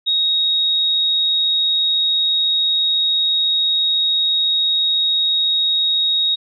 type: tone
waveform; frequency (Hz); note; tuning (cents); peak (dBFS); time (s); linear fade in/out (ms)
sine; 3766; A#7; +17; -14; 0.06-6.36; 20
effects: none